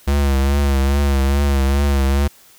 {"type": "tone with vibrato", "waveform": "square", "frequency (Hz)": 69.3, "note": "C#2", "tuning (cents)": 0, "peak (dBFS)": -14, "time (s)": [0.07, 2.28], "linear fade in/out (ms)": 10, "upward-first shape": "triangle", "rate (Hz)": 2.4, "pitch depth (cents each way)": 61, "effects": ["white hiss -48 dBFS RMS until 2.58 s"]}